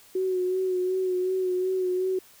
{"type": "tone with vibrato", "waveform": "sine", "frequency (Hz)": 370, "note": "F#4", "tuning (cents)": 0, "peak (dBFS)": -23, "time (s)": [0.15, 2.19], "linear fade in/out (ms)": 5, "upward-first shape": "sine", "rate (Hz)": 2.7, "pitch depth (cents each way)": 31, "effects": ["white hiss -54 dBFS RMS until 2.4 s"]}